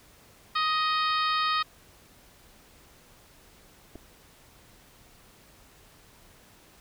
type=harmonic tone; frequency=625 Hz; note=D#5; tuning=8 cents sharp; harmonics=2 / 3 / 4 / 5 / 6 / 7 / 8; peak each=-25 / -34 / -36 / -37 / -34 / -36 / -41 dBFS; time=0.55-1.63 s; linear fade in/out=10 ms
type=clicks; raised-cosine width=2 ms; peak=-31 dBFS; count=2; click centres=3.955 / 3.958 s
effects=pink hiss -56 dBFS RMS until 6.8 s